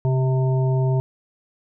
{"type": "harmonic tone with a mistuned harmonic", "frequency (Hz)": 130, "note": "C3", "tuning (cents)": -11, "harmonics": [1, 3, 5, 7], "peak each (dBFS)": [-17, -27, -31, -34], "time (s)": [0.05, 1], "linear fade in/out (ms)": 0, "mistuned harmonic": 1, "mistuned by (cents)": 27, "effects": []}